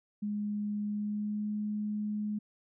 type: tone with pitch glide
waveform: sine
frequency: 207.7 to 210.1 Hz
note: G#3 to G#3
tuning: 0 to +20 cents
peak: -31 dBFS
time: 0.22-2.39 s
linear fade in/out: 10 ms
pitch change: +20 cents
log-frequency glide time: 0.86-1.48 s
effects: none